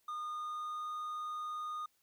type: tone with pitch glide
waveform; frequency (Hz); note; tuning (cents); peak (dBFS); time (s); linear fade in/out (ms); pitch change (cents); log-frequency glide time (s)
triangle; 1221 to 1228.8; D#6 to D#6; -33 to -22; -36; 0.08-1.86; 5; +11; 0.21-0.91
effects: white hiss -75 dBFS RMS until 2.02 s